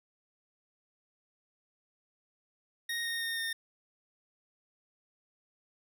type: tone with pitch steps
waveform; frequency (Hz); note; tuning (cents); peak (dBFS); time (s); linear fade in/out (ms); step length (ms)
25% pulse; 1864.7 / 1851.8 / 1839 / 1826.3; A#6 / A#6 / A#6 / A#6; 0 / -12 / -24 / -36; -29; 2.89-3.53; 5; 160
effects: none

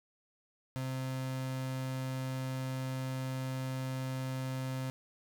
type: tone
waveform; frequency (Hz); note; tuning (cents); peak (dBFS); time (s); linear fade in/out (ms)
35% pulse; 130.81; C3; 0; -33; 0.76-4.9; 0
effects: none

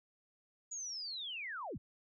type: linear sweep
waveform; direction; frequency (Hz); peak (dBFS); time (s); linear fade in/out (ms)
sine; down; 6870 to 42.41; -40; 0.71-1.78; 10
effects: none

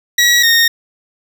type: tone pair in turn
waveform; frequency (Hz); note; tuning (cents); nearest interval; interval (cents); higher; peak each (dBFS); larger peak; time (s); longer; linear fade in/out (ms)
20% pulse; 1919 / 1848.9; A#6 / A#6; +50 / -15; minor second; 65; first; -3; neither; 0.18-0.43 / 0.43-0.68; neither; 5
effects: none

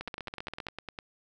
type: two click trains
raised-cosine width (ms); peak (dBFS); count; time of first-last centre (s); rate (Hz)
0.3; -21 / -22; 11 / 10; 0.01-0.668 / 0.08-0.988; 15.2 / 9.91
effects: none

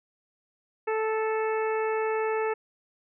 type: harmonic tone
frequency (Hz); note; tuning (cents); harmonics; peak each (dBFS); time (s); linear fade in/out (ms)
438.7; A4; -5; 1 / 2 / 3 / 4 / 5 / 6; -26 / -32 / -36 / -38 / -40 / -42; 0.87-2.54; 10
effects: none

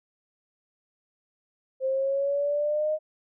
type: exponential sweep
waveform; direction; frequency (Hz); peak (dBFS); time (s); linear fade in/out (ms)
sine; up; 523.3 to 622.3; -23; 1.8-2.99; 50
effects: none

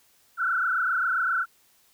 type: tone with frequency modulation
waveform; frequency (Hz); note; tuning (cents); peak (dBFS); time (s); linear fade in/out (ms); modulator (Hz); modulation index
sine; 1432; F6; +43; -22; 0.37-1.46; 50; 27.5; 3.6
effects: white hiss -62 dBFS RMS until 1.93 s

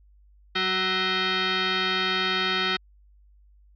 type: tone with frequency modulation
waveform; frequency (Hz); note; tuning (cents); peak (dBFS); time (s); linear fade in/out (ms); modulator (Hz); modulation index
sine; 932.3; A#5; 0; -22; 0.55-2.77; 10; 561; 5.8
effects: added 50 Hz sine -53 dBFS peak until 3.75 s

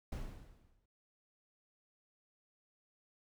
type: noise with exponential decay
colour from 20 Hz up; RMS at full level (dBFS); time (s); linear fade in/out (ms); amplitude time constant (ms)
brown; -38; 0.12-0.86; 5; 160
effects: none

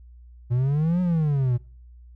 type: exponential two-way sweep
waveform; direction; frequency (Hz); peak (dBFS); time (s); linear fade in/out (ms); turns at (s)
triangle; up then down; 117.8 to 183.6 to 117.8; -17; 0.5-1.58; 20; 1.01
effects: noise-tail reverb RT60 0.5 s tail -25 dB re dry + added 60 Hz sine -44 dBFS peak until 2.15 s

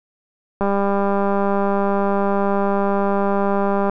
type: click train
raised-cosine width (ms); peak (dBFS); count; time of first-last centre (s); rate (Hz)
1; -7; 655; 0.61-3.896; 199
effects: none

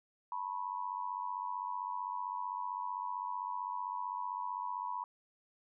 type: tone with amplitude modulation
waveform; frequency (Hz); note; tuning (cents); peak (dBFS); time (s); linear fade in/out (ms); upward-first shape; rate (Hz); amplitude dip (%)
sine; 980; B5; -14; -32; 0.32-5.04; 2; sine; 95.6; 90
effects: none

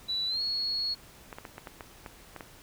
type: tone with pitch glide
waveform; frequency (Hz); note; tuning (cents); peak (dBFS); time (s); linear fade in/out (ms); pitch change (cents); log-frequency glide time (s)
sine; 3951 to 4334; B7 to C#8; 0 to -40; -28; 0.08-0.95; 20; +160; 0.27-0.41
type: clicks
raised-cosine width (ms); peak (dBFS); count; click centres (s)
0.5; -25; 9; 1.328 / 1.385 / 1.452 / 1.581 / 1.672 / 1.808 / 2.062 / 2.363 / 2.408
effects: pink hiss -53 dBFS RMS until 2.62 s

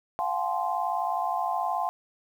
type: tone cluster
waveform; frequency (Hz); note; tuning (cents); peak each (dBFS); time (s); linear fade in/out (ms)
sine; 697 / 756 / 849 / 1042; F5 / F#5 / G#5 / C6; -4 / +37 / +38 / -7; -31; 0.19-1.89; 0
effects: 9-bit

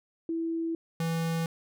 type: tone pair in turn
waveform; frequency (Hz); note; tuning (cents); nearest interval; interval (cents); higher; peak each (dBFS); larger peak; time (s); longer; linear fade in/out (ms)
sine / square; 329.6 / 164.8; E4 / E3; 0 / 0; octave; 1200; first; -28; neither; 0.29-0.75 / 1-1.46; neither; 2
effects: none

